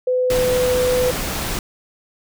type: tone with pitch glide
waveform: sine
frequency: 505 to 501.2 Hz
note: B4 to B4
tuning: +39 to +25 cents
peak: -15 dBFS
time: 0.07-1.11 s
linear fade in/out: 5 ms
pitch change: -14 cents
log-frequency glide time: 0.21-0.59 s
type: noise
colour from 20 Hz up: pink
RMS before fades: -24 dBFS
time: 0.3-1.59 s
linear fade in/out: 2 ms
effects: none